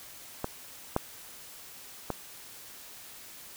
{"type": "clicks", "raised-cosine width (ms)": 1, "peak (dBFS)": [-16, -11, -16], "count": 3, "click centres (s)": [0.444, 0.964, 2.103], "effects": ["white hiss -48 dBFS RMS until 3.56 s"]}